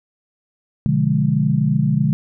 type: chord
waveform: sine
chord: B diminished seventh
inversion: none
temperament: equal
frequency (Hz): 123.47 / 146.83 / 174.61 / 207.7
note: B2 / D3 / F3 / Ab3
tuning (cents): 0 / 0 / 0 / 0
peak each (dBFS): -22 / -17 / -22 / -20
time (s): 0.86-2.13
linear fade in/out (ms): 0
effects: none

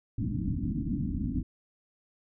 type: low-pass noise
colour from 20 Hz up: white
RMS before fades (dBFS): -31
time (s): 0.18-1.43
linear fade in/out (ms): 5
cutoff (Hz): 300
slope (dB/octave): 96
effects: none

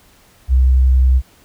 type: tone with vibrato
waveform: sine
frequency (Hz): 64.4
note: C2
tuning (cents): -27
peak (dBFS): -8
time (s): 0.48-1.22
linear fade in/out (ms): 50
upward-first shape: sine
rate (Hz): 11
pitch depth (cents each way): 9
effects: pink hiss -50 dBFS RMS until 1.44 s

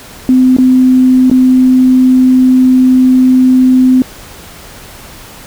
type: tone with dropouts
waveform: sine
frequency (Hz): 256.4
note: C4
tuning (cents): -35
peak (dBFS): -3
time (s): 0.29-4.02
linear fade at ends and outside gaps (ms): 1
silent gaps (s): 0.566-0.585 / 1.299-1.313
effects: pink hiss -32 dBFS RMS until 5.46 s

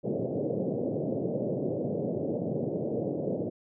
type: band-pass noise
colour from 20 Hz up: white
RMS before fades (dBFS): -31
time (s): 0.03-3.5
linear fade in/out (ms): 20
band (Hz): 110 to 580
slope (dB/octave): 48
effects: none

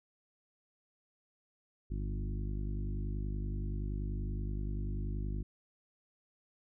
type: harmonic tone with a mistuned harmonic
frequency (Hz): 50.5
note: G#1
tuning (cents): -48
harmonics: 1 / 2 / 3 / 4 / 5 / 6 / 7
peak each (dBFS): -35 / -41 / -45 / -47 / -49 / -51 / -52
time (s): 1.9-5.43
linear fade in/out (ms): 10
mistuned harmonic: 3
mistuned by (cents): -17
effects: none

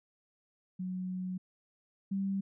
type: tone pair in turn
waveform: sine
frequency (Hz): 184.2 / 195.15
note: F#3 / G3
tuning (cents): -7 / -8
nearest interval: minor second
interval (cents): 99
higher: second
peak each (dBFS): -34 / -30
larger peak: second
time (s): 0.79-1.38 / 2.11-2.41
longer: first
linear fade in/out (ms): 10
effects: none

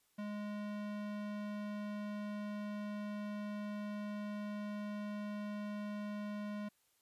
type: tone with low-pass filter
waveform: square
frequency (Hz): 207.7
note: G#3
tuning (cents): 0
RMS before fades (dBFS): -42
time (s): 0.18-6.69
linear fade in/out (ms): 10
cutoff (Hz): 3300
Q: 0.57
effects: white hiss -75 dBFS RMS until 7.01 s + resampled to 32000 Hz

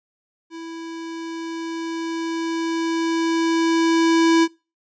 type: tone with level ramp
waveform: square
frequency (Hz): 329.6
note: E4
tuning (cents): 0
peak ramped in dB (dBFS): -33 to -13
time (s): 0.5-4.48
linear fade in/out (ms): 50
effects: noise-tail reverb RT60 0.3 s tail -24 dB re dry + resampled to 16000 Hz

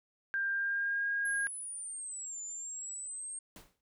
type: tone with pitch glide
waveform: sine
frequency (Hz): 1592 to 1628.3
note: G6 to G#6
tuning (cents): +26 to -35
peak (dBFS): -30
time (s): 0.34-1.47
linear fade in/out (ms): 0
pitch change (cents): +39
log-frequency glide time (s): 0.51-1.08
type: linear two-way sweep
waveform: sine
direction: down then up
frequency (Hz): 11120 to 7040 to 8570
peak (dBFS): -39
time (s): 1.25-3.39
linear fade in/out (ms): 5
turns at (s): 2.42
type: noise with exponential decay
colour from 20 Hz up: pink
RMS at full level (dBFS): -48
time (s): 3.56-3.81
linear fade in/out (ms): 1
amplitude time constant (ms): 53
effects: none

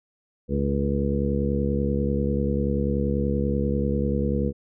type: harmonic tone with a mistuned harmonic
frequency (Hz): 70.3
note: C#2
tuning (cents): +25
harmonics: 1 / 2 / 3 / 4 / 5 / 6 / 7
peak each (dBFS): -27 / -28 / -26 / -33 / -33 / -34 / -29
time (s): 0.48-4.53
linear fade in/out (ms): 50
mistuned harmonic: 7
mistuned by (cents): -24
effects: none

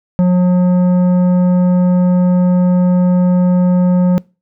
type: tone with tanh clipping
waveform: sine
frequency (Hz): 180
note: F#3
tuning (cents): -47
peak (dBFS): -9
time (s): 0.19-4.18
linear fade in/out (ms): 0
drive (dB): 10
effects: noise-tail reverb RT60 0.3 s tail -25 dB re dry

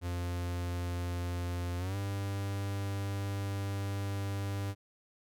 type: tone with pitch glide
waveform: 45% pulse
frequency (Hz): 87.9 to 99.24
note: F2 to G2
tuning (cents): +12 to +22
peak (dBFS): -33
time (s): 0.01-4.75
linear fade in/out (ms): 50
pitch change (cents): +210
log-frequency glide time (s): 1.78-1.96
effects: none

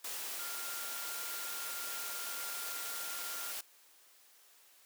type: tone in noise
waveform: sine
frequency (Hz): 1396.9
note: F6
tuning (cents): 0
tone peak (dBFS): -47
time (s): 0.39-3.52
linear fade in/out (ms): 5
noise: white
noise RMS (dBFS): -41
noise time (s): 0.04-3.61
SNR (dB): -9
effects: white hiss -63 dBFS RMS until 4.85 s + high-pass 400 Hz 12 dB/octave

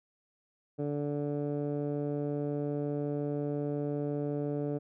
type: tone with low-pass filter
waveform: 15% pulse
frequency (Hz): 145.6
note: D3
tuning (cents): -15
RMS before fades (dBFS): -33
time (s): 0.78-4.79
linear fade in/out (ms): 20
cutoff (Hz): 520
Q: 1.3
effects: none

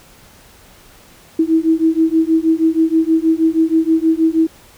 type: beating tone pair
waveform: sine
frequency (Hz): 320 / 326.3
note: D#4 / E4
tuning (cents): +49 / -18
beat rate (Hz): 6.3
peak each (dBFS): -14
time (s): 1.39-4.47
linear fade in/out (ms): 5
effects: pink hiss -45 dBFS RMS until 4.77 s

